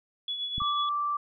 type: tone with tremolo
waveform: sine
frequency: 3398 Hz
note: G#7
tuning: 39 cents sharp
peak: -28 dBFS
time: 0.28-0.89 s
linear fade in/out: 2 ms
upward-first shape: triangle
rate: 8.1 Hz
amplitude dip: 55%
type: clicks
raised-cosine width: 5 ms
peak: -23 / -29 dBFS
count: 2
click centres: 0.581 / 0.619 s
type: tone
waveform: sine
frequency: 1170 Hz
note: D6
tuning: 7 cents flat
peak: -26 dBFS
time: 0.6-1.17 s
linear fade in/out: 5 ms
effects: none